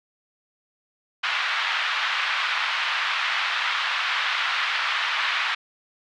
pink band-pass noise, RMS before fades -25 dBFS, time 1.23-5.55 s, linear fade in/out 10 ms, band 1100 to 3600 Hz, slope 24 dB/octave, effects none

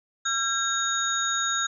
sine tone cluster, 1357 / 1607 / 3735 / 6710 Hz, E6 / G6 / A#7 / G#8, +50 / +43 / +3 / +17 cents, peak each -29 dBFS, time 0.25-1.67 s, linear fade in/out 10 ms, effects none

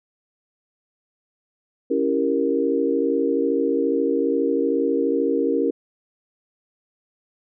sine chord, C# diminished seventh, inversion none, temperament equal, 277.2 / 329.6 / 392 / 466.2 Hz, C#4 / E4 / G4 / Bb4, 0 / 0 / 0 / 0 cents, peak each -23 / -25 / -25 / -22 dBFS, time 1.9-5.71 s, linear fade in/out 10 ms, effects none

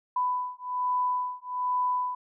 sine beating tone pair, 996 / 997.2 Hz, B5 / B5, +14 / +16 cents, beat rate 1.2 Hz, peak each -29 dBFS, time 0.16-2.15 s, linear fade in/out 5 ms, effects none

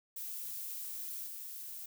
violet noise with level steps, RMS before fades -42 / -45 dBFS, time 0.16-1.86 s, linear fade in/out 5 ms, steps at 1.26 s, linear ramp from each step 20 ms, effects none

